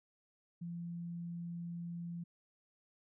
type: tone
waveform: sine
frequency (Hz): 171.2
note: F3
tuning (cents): -34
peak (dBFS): -40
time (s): 0.61-2.24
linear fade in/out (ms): 10
effects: none